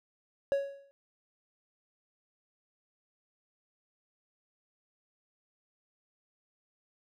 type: tone with exponential decay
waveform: triangle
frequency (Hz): 556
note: C#5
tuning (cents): +5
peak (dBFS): -21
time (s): 0.52-0.91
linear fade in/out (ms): 0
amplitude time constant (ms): 84
effects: none